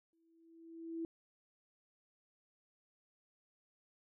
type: tone with exponential growth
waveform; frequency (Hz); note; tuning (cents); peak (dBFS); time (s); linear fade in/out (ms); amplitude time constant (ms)
sine; 329.6; E4; 0; -36; 0.13-1.05; 1; 200
effects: none